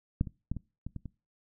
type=clicks; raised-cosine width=5 ms; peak=-14 / -27 / -19 / -25 / -25 / -26 / -28 dBFS; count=7; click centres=0.211 / 0.272 / 0.516 / 0.567 / 0.866 / 0.963 / 1.057 s; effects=noise-tail reverb RT60 0.3 s tail -22 dB re dry